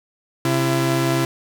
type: tone pair together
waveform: sawtooth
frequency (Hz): 133.3 / 335.9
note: C3 / E4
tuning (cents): +33 / +33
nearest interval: octave + major third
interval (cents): 1600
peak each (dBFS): -16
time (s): 0.45-1.25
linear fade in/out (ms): 2
effects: none